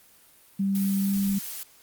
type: tone with pitch glide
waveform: sine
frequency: 196 to 197.59 Hz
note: G3 to G3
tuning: 0 to +14 cents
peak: -22 dBFS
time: 0.59-1.39 s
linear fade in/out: 10 ms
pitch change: +14 cents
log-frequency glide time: 1.02-1.12 s
type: noise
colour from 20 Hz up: blue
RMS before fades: -36 dBFS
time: 0.75-1.63 s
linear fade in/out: 0 ms
effects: white hiss -56 dBFS RMS until 1.82 s + Opus 32 kbps